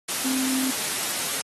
sine tone in noise, 261.6 Hz, C4, in tune, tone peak -25 dBFS, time 0.24-0.71 s, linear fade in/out 10 ms, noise white, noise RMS -27 dBFS, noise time 0.08-1.42 s, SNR -1 dB, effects high-pass 150 Hz 12 dB/octave + AAC 32 kbps

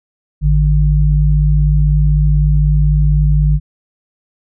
sine tone pair together, 53.24 / 149.3 Hz, G#1 / D3, +44 / +29 cents, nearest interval octave + tritone, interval 1785 cents, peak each -10 / -12 dBFS, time 0.41-3.6 s, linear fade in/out 50 ms, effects none

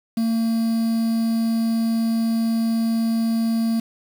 triangle tone with quantisation, 227 Hz, A#3, 46 cents flat, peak -16 dBFS, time 0.17-3.8 s, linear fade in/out 5 ms, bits 6, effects none

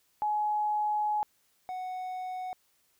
sine / triangle tone pair in turn, 843 / 739.3 Hz, G#5 / F#5, +26 / -2 cents, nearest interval major second, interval 228 cents, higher first, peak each -26 / -32 dBFS, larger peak first, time 0.22-1.23 / 1.69-2.53 s, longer first, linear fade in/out 0 ms, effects white hiss -70 dBFS RMS until 2.99 s

